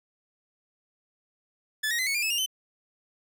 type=tone with pitch steps; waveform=sawtooth; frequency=1734 / 1880 / 2038 / 2210 / 2396 / 2598 / 2817 / 3054 Hz; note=A6 / A#6 / C7 / C#7 / D7 / E7 / F7 / G7; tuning=-26 / +14 / -46 / -6 / +34 / -26 / +14 / -46 cents; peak=-22 dBFS; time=1.83-2.462 s; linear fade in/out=10 ms; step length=79 ms; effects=none